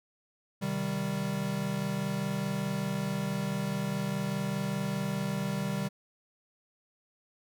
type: chord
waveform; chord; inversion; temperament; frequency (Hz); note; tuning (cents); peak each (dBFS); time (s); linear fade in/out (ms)
square; C minor; none; equal; 130.81 / 155.56 / 196; C3 / Eb3 / G3; 0 / 0 / 0; -38 / -36 / -33; 0.61-5.89; 20
effects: none